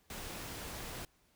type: noise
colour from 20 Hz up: pink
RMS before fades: -44 dBFS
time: 0.1-1.05 s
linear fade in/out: 2 ms
effects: pink hiss -71 dBFS RMS until 1.35 s